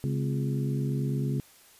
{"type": "harmonic tone with a mistuned harmonic", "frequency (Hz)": 69.3, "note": "C#2", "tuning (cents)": 0, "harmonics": [2, 3, 4, 5, 6], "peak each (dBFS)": [-27, -35, -35, -39, -41], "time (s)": [0.04, 1.4], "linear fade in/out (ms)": 0, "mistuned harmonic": 4, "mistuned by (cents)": -130, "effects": ["white hiss -56 dBFS RMS until 1.79 s", "resampled to 32000 Hz"]}